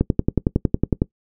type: click train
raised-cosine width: 3 ms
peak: -3 dBFS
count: 12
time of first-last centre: 0.01-1.019 s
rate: 10.9 Hz
effects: noise-tail reverb RT60 0.1 s tail -21 dB re dry